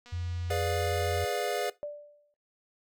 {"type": "click train", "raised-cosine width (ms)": 0.2, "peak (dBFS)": -35, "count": 119, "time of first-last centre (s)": [0.06, 0.548], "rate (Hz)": 242}
{"type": "tone", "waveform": "sine", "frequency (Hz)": 87.6, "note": "F2", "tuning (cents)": 6, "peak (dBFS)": -31, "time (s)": [0.12, 1.25], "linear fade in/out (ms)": 10}
{"type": "chord", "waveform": "square", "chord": "G# diminished seventh", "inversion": "none", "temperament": "equal with one note detuned", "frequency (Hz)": [415.3, 493.9, 587.3, 707.4], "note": ["G#4", "B4", "D5", "F5"], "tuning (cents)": [0, 0, 0, 22], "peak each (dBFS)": [-35, -35, -35, -35], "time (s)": [0.5, 1.7], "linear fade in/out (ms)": 5}
{"type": "tone with exponential decay", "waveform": "sine", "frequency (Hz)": 587.3, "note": "D5", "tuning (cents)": 0, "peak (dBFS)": -31, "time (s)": [1.83, 2.34], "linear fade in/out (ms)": 0, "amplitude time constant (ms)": 110}
{"effects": ["noise-tail reverb RT60 0.2 s tail -19 dB re dry"]}